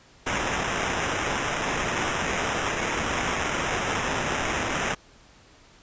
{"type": "noise with sample-and-hold", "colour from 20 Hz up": "white", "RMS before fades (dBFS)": -27, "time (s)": [0.26, 4.95], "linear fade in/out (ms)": 10, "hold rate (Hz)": 4410, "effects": ["pink hiss -54 dBFS RMS until 5.82 s", "resampled to 16000 Hz"]}